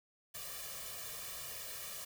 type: noise with comb filter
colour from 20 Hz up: white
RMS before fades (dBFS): -45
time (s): 0.34-2.05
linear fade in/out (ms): 10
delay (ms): 1.7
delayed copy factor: +0.95
effects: none